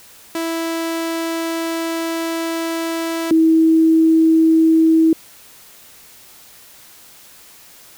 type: tone pair in turn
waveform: sawtooth / sine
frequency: 329.6 / 322.6 Hz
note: E4 / E4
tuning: 0 / -37 cents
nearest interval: unison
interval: 37 cents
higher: first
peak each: -16 / -9 dBFS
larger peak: second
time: 0.35-3.31 / 3.31-5.13 s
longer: first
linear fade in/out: 2 ms
effects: white hiss -44 dBFS RMS until 7.97 s